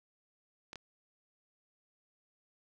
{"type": "clicks", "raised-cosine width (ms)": 0.2, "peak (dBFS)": -27, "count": 2, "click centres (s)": [0.731, 0.757], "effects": []}